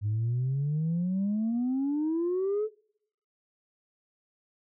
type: exponential sweep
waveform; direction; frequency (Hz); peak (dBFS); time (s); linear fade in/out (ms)
sine; up; 101.5 to 440; -24; 0.01-2.69; 50
effects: noise-tail reverb RT60 0.7 s tail -25 dB re dry + tanh soft clip ceiling -23 dBFS